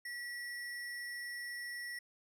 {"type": "tone with sample-and-hold", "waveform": "sine", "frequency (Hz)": 1936, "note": "B6", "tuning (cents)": -35, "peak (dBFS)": -40, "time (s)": [0.05, 1.99], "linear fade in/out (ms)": 5, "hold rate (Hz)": 7350, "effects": ["low-pass 12000 Hz 12 dB/octave"]}